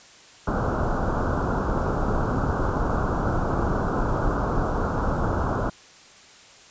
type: low-pass noise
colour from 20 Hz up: pink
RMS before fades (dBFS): -24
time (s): 0.47-5.7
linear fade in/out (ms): 5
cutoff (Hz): 1500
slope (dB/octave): 96
effects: white hiss -49 dBFS RMS until 6.7 s + resampled to 16000 Hz